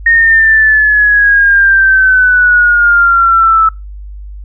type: exponential sweep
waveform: sine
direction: down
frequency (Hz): 1853 to 1308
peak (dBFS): -4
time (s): 0.06-3.69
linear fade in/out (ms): 5
effects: noise-tail reverb RT60 0.2 s tail -23 dB re dry + added 50 Hz sine -24 dBFS peak until 4.44 s